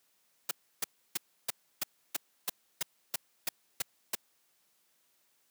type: noise bursts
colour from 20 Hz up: white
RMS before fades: -31 dBFS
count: 12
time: 0.49-4.152 s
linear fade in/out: 5 ms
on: 21 ms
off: 310 ms
effects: white hiss -72 dBFS RMS until 5.5 s + high-pass 150 Hz 12 dB/octave